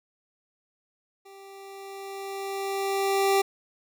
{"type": "tone with level ramp", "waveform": "25% pulse", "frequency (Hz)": 392, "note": "G4", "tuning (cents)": 0, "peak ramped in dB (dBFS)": [-43, -15], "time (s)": [1.25, 3.42], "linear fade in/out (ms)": 10, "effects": []}